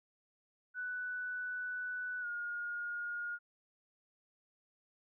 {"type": "tone with pitch glide", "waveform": "sine", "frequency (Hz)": [1488, 1428.2], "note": ["F#6", "F6"], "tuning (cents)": [9, 38], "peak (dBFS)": -37, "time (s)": [0.74, 3.39], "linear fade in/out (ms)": 50, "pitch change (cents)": -71, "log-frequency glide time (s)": [2.21, 2.26], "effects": []}